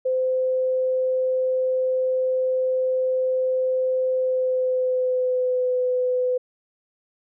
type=tone with pitch glide; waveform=sine; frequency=515 to 502.7 Hz; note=C5 to B4; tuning=-28 to +31 cents; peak=-19 dBFS; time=0.05-6.38 s; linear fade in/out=10 ms; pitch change=-41 cents; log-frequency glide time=4.13-5.77 s; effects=none